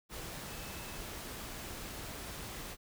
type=tone in noise; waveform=sine; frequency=2600 Hz; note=E7; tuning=24 cents flat; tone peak=-55 dBFS; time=0.45-1.01 s; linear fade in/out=50 ms; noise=pink; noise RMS=-44 dBFS; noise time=0.09-2.77 s; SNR=-14 dB; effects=none